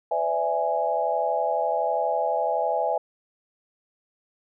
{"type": "chord", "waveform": "sine", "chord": "E dominant seventh", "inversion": "second", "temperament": "equal with one note detuned", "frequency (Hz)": [506, 587.3, 659.3, 830.6], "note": ["B4", "D5", "E5", "G#5"], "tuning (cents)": [42, 0, 0, 0], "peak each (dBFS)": [-29, -29, -26, -26], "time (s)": [0.11, 2.98], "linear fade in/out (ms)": 5, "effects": []}